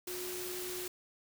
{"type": "tone in noise", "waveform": "sine", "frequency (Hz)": 362.2, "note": "F#4", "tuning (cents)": -37, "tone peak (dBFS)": -41, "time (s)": [0.07, 0.88], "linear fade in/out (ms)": 5, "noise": "white", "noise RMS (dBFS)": -42, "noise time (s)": [0.07, 0.88], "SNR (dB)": -2, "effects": []}